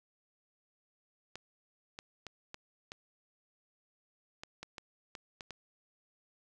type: clicks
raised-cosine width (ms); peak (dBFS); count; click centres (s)
0.2; -26; 11; 1.356 / 1.989 / 2.267 / 2.544 / 2.919 / 4.435 / 4.63 / 4.782 / 5.152 / 5.408 / 5.507
effects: none